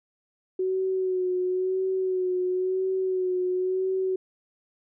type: tone with vibrato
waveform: sine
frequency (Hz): 371.3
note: F#4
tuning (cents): +6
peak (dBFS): -23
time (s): 0.59-4.16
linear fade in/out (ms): 5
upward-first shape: sine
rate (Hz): 0.97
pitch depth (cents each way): 32
effects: none